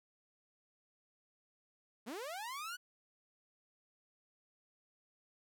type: linear sweep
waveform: sawtooth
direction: up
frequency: 196 to 1500 Hz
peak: -38 dBFS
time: 2.06-2.77 s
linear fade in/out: 20 ms
effects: none